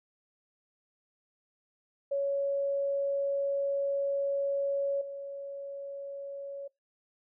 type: tone with level steps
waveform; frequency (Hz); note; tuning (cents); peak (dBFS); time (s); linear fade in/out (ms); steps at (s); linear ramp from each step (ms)
sine; 558; C#5; +11; -27 / -37; 2.11-6.68; 10; 5.01; 5
effects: noise-tail reverb RT60 0.2 s tail -23 dB re dry